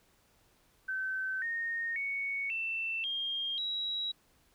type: tone with pitch steps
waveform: sine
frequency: 1536 / 1847.8 / 2223 / 2674 / 3217 / 3870 Hz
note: G6 / A#6 / C#7 / E7 / G7 / B7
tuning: -36 / -16 / +4 / +24 / +44 / -36 cents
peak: -32 dBFS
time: 0.88-4.12 s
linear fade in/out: 10 ms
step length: 540 ms
effects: pink hiss -68 dBFS RMS until 4.54 s